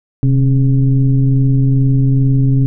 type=tone with frequency modulation; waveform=sine; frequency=130.81 Hz; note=C3; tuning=in tune; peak=-8 dBFS; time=0.23-2.66 s; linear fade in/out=0 ms; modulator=142 Hz; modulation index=0.73; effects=none